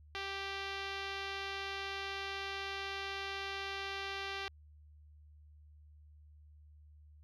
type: tone with low-pass filter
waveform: 5% pulse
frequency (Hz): 392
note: G4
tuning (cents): 0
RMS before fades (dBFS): -41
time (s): 0.15-4.48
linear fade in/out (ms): 0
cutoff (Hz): 3900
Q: 0.85
effects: added 75 Hz sine -56 dBFS peak until 7.23 s